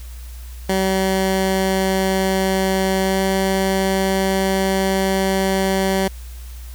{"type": "tone with pitch glide", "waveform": "15% pulse", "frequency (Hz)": [190.7, 191.92], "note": ["G3", "G3"], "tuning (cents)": [-47, -36], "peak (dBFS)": -10, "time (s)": [0.69, 6.08], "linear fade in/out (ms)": 5, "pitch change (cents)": 11, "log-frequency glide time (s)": [3.04, 3.2], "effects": ["added 60 Hz sine -31 dBFS peak until 6.74 s", "white hiss -45 dBFS RMS until 6.74 s"]}